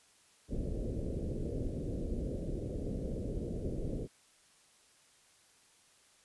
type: low-pass noise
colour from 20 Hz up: pink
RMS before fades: -37 dBFS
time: 0.48-4.08 s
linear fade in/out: 50 ms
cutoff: 550 Hz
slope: 48 dB/octave
effects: white hiss -65 dBFS RMS until 6.24 s + resampled to 24000 Hz